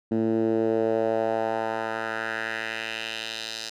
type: tone with band-pass filter sweep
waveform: 10% pulse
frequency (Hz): 111.9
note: A2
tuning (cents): +30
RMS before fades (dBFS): -27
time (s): 0.11-3.7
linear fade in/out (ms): 10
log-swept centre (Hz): 260 to 4800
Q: 2.1
effects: none